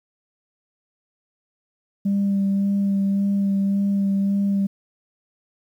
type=tone with vibrato; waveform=sine; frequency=198 Hz; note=G3; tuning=18 cents sharp; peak=-16 dBFS; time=2.05-4.67 s; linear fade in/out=10 ms; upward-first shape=sine; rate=1.8 Hz; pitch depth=15 cents each way; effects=tanh soft clip ceiling -15 dBFS + 9-bit